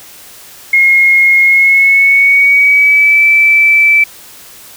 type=tone with pitch glide; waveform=sine; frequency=2152 to 2320 Hz; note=C7 to D7; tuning=+48 to -22 cents; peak=-4 dBFS; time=0.73-4.04 s; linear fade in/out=5 ms; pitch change=+130 cents; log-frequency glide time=1.42-3.25 s; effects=white hiss -35 dBFS RMS until 4.76 s